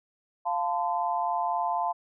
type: chord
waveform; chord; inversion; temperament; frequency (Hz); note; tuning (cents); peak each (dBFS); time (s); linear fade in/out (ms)
sine; F major; none; equal with one note detuned; 698.5 / 880 / 1023.8; F5 / A5 / C6; 0 / 0 / -38; -29 / -29 / -31; 0.45-1.93; 20
effects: none